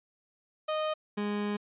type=tone pair in turn; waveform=30% pulse; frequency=619 / 206.6 Hz; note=D#5 / G#3; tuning=-9 / -9 cents; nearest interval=octave + perfect fifth; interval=1900 cents; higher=first; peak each=-26 / -27 dBFS; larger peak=first; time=0.68-0.94 / 1.17-1.57 s; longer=second; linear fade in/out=10 ms; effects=resampled to 8000 Hz